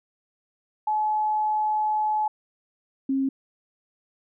sine tone pair in turn, 855 / 269.3 Hz, A5 / C#4, -50 / -50 cents, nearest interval octave + minor sixth, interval 2000 cents, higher first, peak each -21 dBFS, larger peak neither, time 0.87-2.28 / 3.09-3.29 s, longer first, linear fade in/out 5 ms, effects none

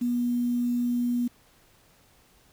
sine tone with quantisation, 242.3 Hz, B3, 33 cents flat, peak -23 dBFS, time 0.01-1.28 s, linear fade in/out 10 ms, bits 8, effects pink hiss -60 dBFS RMS until 2.52 s

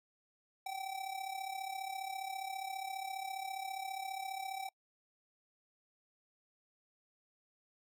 square tone with amplitude modulation, 771 Hz, G5, 29 cents flat, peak -37 dBFS, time 0.66-4.69 s, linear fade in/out 5 ms, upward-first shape sine, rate 34.8 Hz, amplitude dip 70%, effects noise-tail reverb RT60 0.1 s tail -25 dB re dry

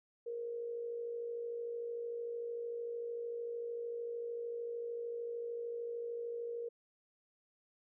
sine tone with amplitude modulation, 470 Hz, A#4, 14 cents sharp, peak -36 dBFS, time 0.26-6.69 s, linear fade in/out 10 ms, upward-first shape sine, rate 53.3 Hz, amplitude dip 45%, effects none

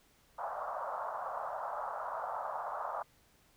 pink band-pass noise, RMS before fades -39 dBFS, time 0.38-3.03 s, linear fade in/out 10 ms, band 600 to 1300 Hz, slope 48 dB/octave, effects pink hiss -67 dBFS RMS until 3.56 s

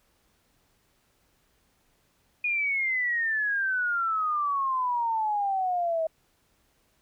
sine exponential sweep, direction down, 2463 to 635 Hz, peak -24 dBFS, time 2.44-6.07 s, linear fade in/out 5 ms, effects pink hiss -68 dBFS RMS until 7.01 s

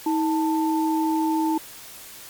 sine tone pair together, 318.5 / 887 Hz, D#4 / A5, +41 / +14 cents, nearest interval octave + tritone, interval 1773 cents, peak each -21 / -25 dBFS, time 0.06-1.58 s, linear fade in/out 5 ms, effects white hiss -42 dBFS RMS until 2.29 s + Opus 48 kbps

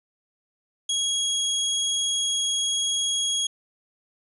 25% pulse tone, 3307 Hz, G#7, 8 cents flat, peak -19 dBFS, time 0.89-3.47 s, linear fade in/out 5 ms, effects resampled to 32000 Hz

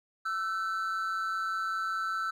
triangle tone pair together, 1331.9 / 1517 Hz, E6 / F#6, +17 / +43 cents, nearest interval major second, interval 226 cents, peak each -29 / -34 dBFS, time 0.25-2.31 s, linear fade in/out 10 ms, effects none

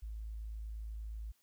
sine tone, 54.2 Hz, A1, 25 cents flat, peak -40 dBFS, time 0.02-1.32 s, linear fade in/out 10 ms, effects white hiss -74 dBFS RMS until 1.42 s

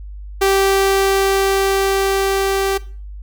sawtooth tone with level ramp, 389.8 Hz, G4, 10 cents flat, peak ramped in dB -8 to -12 dBFS, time 0.41-2.78 s, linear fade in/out 10 ms, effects noise-tail reverb RT60 0.4 s tail -19 dB re dry + added 50 Hz sine -29 dBFS peak until 3.22 s

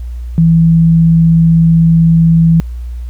sine tone, 164.81 Hz, E3, in tune, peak -4 dBFS, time 0.38-2.6 s, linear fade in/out 0 ms, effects added 60 Hz sine -19 dBFS peak until 3.09 s + pink hiss -49 dBFS RMS until 3.09 s

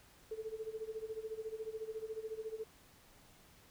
sine tone with tremolo, 440 Hz, A4, in tune, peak -37 dBFS, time 0.31-2.64 s, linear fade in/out 5 ms, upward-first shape sine, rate 14 Hz, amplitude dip 85%, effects pink hiss -63 dBFS RMS until 3.7 s

